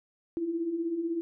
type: beating tone pair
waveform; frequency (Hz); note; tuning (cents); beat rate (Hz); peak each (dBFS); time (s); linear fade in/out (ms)
sine; 320 / 336; D#4 / E4; +49 / +33; 16; -37 / -29; 0.37-1.21; 0
effects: none